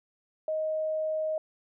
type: tone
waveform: sine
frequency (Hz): 626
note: D#5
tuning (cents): +10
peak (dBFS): -27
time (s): 0.48-1.38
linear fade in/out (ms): 2
effects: none